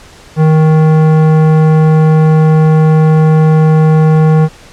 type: tone with tanh clipping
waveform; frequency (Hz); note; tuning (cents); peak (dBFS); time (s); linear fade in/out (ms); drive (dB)
sine; 156.8; D#3; +14; -6; 0.36-4.49; 50; 16
effects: pink hiss -37 dBFS RMS until 4.72 s + low-pass 8000 Hz 12 dB/octave

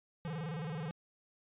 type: tone with vibrato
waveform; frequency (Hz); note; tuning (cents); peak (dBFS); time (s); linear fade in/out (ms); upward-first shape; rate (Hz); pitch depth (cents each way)
square; 157.8; D#3; +25; -38; 0.25-0.91; 0; square; 19; 140
effects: resampled to 8000 Hz

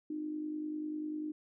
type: tone with amplitude modulation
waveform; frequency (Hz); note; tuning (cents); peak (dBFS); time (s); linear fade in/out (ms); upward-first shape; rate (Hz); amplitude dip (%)
sine; 305; D#4; -34; -33; 0.1-1.32; 5; sine; 50.1; 55
effects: none

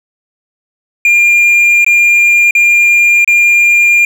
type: tone with dropouts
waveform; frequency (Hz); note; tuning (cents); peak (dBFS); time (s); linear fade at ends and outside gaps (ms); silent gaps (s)
triangle; 2403; D7; +39; -3; 1.05-4.05; 2; 1.846-1.864 / 2.509-2.551 / 3.246-3.276
effects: none

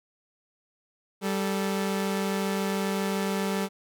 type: tone pair together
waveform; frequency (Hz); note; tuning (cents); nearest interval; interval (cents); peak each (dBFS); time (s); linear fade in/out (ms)
sawtooth; 194.9 / 437.1; G3 / A4; -10 / -11; octave + major second; 1399; -23 / -28; 1.21-3.69; 50
effects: none

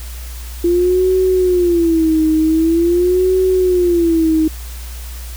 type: tone with vibrato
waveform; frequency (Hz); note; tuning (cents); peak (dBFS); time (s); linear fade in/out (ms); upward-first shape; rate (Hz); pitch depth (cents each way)
sine; 342.6; F4; -33; -10; 0.64-4.48; 5; sine; 0.45; 150
effects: added 60 Hz sine -26 dBFS peak until 5.36 s + white hiss -36 dBFS RMS until 5.36 s

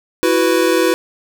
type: chord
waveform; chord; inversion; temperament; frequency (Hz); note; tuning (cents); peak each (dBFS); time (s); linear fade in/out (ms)
square; E suspended second; none; equal; 329.6 / 370 / 493.9; E4 / F#4 / B4; 0 / 0 / 0; -17; 0.23-0.94; 0
effects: none

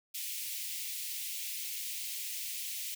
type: high-pass noise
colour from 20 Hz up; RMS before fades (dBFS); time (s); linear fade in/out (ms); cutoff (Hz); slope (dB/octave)
white; -39; 0.14-2.95; 10; 2100; 48
effects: none

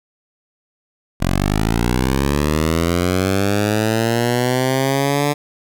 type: linear sweep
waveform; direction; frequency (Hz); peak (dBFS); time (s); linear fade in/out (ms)
10% pulse; up; 43.14 to 146.83; -7; 1.2-5.34; 20
effects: none

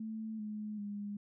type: tone with pitch steps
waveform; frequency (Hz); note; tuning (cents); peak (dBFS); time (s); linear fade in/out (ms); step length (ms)
sine; 220 / 212.1 / 204.6; A3 / G#3 / G#3; 0 / +37 / -26; -38; 0-1.17; 5; 390
effects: none

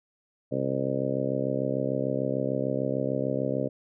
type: harmonic tone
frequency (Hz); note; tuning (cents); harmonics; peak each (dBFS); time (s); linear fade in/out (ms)
66.7; C2; +34; 2 / 3 / 4 / 5 / 6 / 7 / 8 / 9; -33 / -35 / -32 / -37 / -36 / -34 / -32 / -33; 0.51-3.69; 20
effects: none

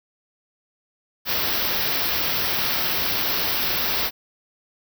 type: band-stop noise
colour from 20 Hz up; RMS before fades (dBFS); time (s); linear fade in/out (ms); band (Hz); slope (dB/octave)
white; -23; 1.25-4.11; 50; 5700 to 13000; 96
effects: none

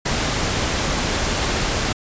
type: noise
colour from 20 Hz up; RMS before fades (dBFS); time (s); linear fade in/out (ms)
pink; -21; 0.05-1.93; 10
effects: resampled to 16000 Hz

